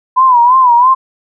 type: tone with vibrato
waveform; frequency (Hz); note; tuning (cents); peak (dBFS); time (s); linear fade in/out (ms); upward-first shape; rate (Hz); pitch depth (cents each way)
sine; 996; B5; +14; -4; 0.16-0.95; 20; sine; 3; 99
effects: none